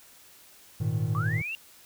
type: chord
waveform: triangle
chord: Ab suspended second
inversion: none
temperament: equal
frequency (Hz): 103.83 / 116.54 / 155.56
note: Ab2 / Bb2 / Eb3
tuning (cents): 0 / 0 / 0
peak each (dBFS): -28 / -27 / -28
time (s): 0.8-1.42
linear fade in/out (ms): 10
type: linear sweep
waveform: sine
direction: up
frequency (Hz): 1100 to 2809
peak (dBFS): -31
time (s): 1.15-1.55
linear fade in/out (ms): 0
effects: white hiss -54 dBFS RMS until 1.85 s